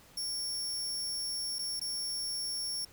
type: tone with dropouts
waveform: sawtooth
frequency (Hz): 5480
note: F8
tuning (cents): -34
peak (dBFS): -31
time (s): 0.17-2.85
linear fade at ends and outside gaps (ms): 5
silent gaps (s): 1.586-1.59 / 1.797-1.813
effects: pink hiss -58 dBFS RMS until 2.92 s